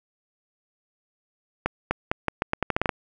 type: accelerating click train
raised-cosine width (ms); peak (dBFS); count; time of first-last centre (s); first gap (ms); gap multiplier
0.5; -7; 12; 1.66-2.892; 250; 0.82
effects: none